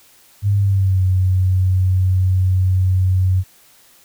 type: tone with pitch glide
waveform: sine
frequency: 100.8 to 92.97 Hz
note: G2 to F#2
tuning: +49 to +9 cents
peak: -12 dBFS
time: 0.42-3.44 s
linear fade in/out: 50 ms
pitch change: -140 cents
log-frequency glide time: 0.55-1.03 s
effects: white hiss -50 dBFS RMS until 4.04 s